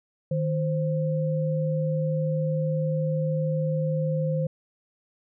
sine tone pair together, 155.56 / 523.2 Hz, D#3 / C5, 0 / 0 cents, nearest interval octave + major sixth, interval 2100 cents, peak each -24 / -28 dBFS, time 0.31-4.47 s, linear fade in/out 5 ms, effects none

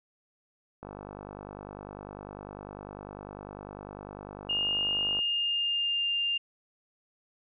click train, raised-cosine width 1 ms, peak -27 dBFS, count 219, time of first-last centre 0.83-5.19 s, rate 50 Hz
sine tone with pitch glide, 2834 to 2801 Hz, F7 to F7, +25 to +4 cents, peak -26 dBFS, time 4.49-6.38 s, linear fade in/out 10 ms, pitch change -21 cents, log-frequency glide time 5.1-6.09 s
effects none

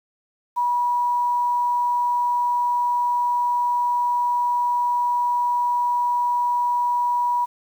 sine tone with quantisation, 970 Hz, B5, 31 cents flat, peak -18 dBFS, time 0.56-7.46 s, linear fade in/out 20 ms, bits 8, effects none

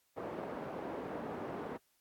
pink band-pass noise, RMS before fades -42 dBFS, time 0.16-1.78 s, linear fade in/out 20 ms, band 270 to 820 Hz, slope 12 dB/octave, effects white hiss -75 dBFS RMS until 2 s + AAC 64 kbps

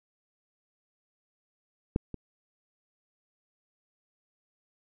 clicks, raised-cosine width 3 ms, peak -12 / -24 dBFS, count 2, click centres 1.961 / 2.143 s, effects none

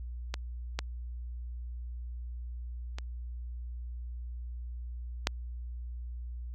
clicks, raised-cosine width 0.2 ms, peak -16 / -14 / -22 / -8 dBFS, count 4, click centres 0.341 / 0.79 / 2.985 / 5.271 s, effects added 60 Hz sine -37 dBFS peak until 6.54 s

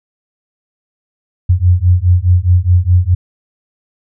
sine beating tone pair, 87.31 / 92.11 Hz, F2 / F#2, 0 / -7 cents, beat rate 4.8 Hz, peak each -10 dBFS, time 1.49-3.15 s, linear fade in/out 10 ms, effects none

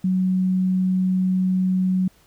sine tone, 185.7 Hz, F#3, 7 cents sharp, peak -17 dBFS, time 0.04-2.08 s, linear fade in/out 5 ms, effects pink hiss -57 dBFS RMS until 2.26 s

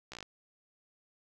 slowing click train, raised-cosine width 0.2 ms, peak -26 dBFS, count 7, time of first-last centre 0.12-0.227 s, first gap 15 ms, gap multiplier 1.07, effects none

